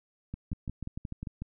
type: two click trains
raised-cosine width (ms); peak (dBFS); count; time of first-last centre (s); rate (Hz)
5; -24 / -24; 7 / 6; 0.53-1.42 / 0.34-1.23; 6.74 / 5.62
effects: none